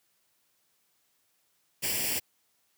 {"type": "noise with comb filter", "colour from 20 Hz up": "white", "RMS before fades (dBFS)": -30, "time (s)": [1.82, 2.2], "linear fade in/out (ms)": 20, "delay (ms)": 0.39, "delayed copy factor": 0.75, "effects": ["white hiss -72 dBFS RMS until 2.77 s", "high-pass 80 Hz 12 dB/octave"]}